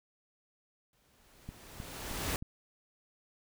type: noise with exponential growth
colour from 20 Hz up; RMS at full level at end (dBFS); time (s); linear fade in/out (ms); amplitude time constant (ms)
pink; -33; 0.93-2.36; 1; 310
type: click train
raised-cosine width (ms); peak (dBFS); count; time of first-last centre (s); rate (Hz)
5; -29; 4; 1.49-2.425; 3.21
effects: none